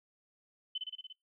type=tone with echo; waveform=sine; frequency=3035 Hz; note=F#7; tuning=43 cents sharp; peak=-33 dBFS; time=0.75-0.78 s; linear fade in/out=5 ms; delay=58 ms; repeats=6; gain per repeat=-2 dB; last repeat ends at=1.128 s; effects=noise-tail reverb RT60 0.2 s tail -24 dB re dry